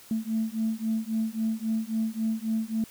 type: beating tone pair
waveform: sine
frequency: 220 / 223.7 Hz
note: A3 / A3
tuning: 0 / +29 cents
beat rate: 3.7 Hz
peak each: -28 dBFS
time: 0.11-2.84 s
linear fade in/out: 2 ms
effects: tanh soft clip ceiling -19 dBFS + white hiss -51 dBFS RMS until 2.9 s